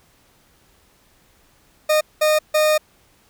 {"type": "tone bursts at uneven times", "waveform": "40% pulse", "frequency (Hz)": 614, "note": "D#5", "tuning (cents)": -23, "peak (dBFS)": -13, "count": 3, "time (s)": [[1.89, 2.01], [2.21, 2.39], [2.54, 2.78]], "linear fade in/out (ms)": 10, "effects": ["pink hiss -57 dBFS RMS until 3.29 s"]}